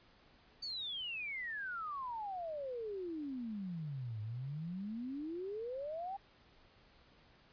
sine exponential two-way sweep, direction down then up, 4621 to 104.3 to 808 Hz, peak -39 dBFS, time 0.62-6.17 s, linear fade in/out 10 ms, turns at 4.21 s, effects pink hiss -65 dBFS RMS until 7.52 s + resampled to 11025 Hz

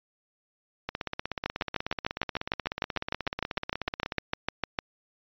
two click trains, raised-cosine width 0.3 ms, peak -15 / -11 dBFS, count 55 / 23, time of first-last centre 0.89-4.183 / 1.46-4.788 s, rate 16.4 / 6.61 Hz, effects resampled to 11025 Hz

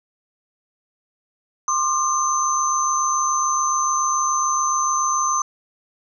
sine tone cluster, 1059 / 1206 / 6170 Hz, C6 / D6 / G8, +21 / +46 / -28 cents, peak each -22 dBFS, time 1.68-5.42 s, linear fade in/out 2 ms, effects none

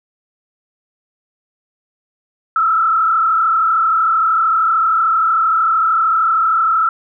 sine tone with frequency modulation, 1318.5 Hz, E6, in tune, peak -11 dBFS, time 2.56-6.89 s, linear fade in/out 2 ms, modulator 33.1 Hz, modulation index 1.4, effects none

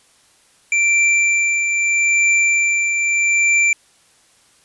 square tone with tremolo, 2351 Hz, D7, 1 cent sharp, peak -12 dBFS, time 0.72-3.73 s, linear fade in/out 2 ms, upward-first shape triangle, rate 0.79 Hz, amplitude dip 45%, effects white hiss -54 dBFS RMS until 4.64 s + resampled to 24000 Hz

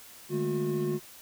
triangle tone cluster, 151.3 / 209.2 / 224.1 / 361.4 Hz, D#3 / G#3 / A3 / F#4, -48 / +13 / +32 / -41 cents, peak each -31 / -35 / -35 / -27 dBFS, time 0.29-1 s, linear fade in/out 50 ms, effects white hiss -50 dBFS RMS until 1.21 s

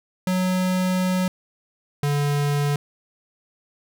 square tone pair in turn, 184.3 / 144.47 Hz, F#3 / D3, -7 / -28 cents, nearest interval major third, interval 421 cents, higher first, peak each -20 dBFS, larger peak neither, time 0.27-1.28 / 2.03-2.76 s, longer first, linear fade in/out 2 ms, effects none

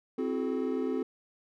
triangle chord, F# half-diminished seventh, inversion second, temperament equal with one note detuned, 261.6 / 329.6 / 370 / 429 Hz, C4 / E4 / F#4 / A4, 0 / 0 / 0 / -44 cents, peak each -30 / -36 / -33 / -32 dBFS, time 0.18-1.03 s, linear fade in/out 5 ms, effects none

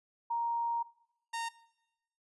sine / sawtooth tone pair in turn, 935 / 922.1 Hz, A#5 / A#5, +5 / -19 cents, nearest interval unison, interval 24 cents, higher first, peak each -30 / -31 dBFS, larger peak first, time 0.3-0.83 / 1.33-1.49 s, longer first, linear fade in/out 10 ms, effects noise-tail reverb RT60 0.9 s tail -20 dB re dry + resampled to 24000 Hz

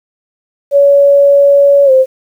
sine tone with pitch glide, 564 to 523.2 Hz, C#5 to C5, +30 to 0 cents, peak -3 dBFS, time 0.71-2.06 s, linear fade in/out 50 ms, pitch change -130 cents, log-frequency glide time 1.85-1.91 s, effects 7-bit

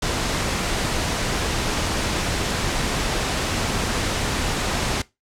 pink noise, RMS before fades -23 dBFS, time 0.02-5.02 s, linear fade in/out 5 ms, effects noise-tail reverb RT60 0.2 s tail -19 dB re dry + low-pass 8000 Hz 12 dB/octave

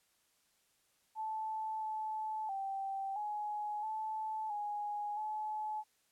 sine tone with pitch steps, 874 / 868 / 780 / 839 / 871 / 830 / 857 Hz, A5 / A5 / G5 / G#5 / A5 / G#5 / A5, -12 / -24 / -9 / +17 / -18 / -1 / -46 cents, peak -36 dBFS, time 1.15-5.84 s, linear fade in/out 50 ms, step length 670 ms, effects white hiss -74 dBFS RMS until 6.11 s + low-pass 12000 Hz 12 dB/octave

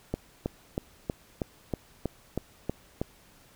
click train, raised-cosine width 2 ms, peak -15 dBFS, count 10, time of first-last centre 0.14-3.015 s, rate 3.13 Hz, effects pink hiss -58 dBFS RMS until 3.55 s

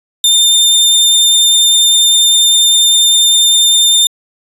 sawtooth tone, 3605 Hz, A7, 41 cents sharp, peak -3 dBFS, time 0.24-4.07 s, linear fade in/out 2 ms, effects resampled to 32000 Hz

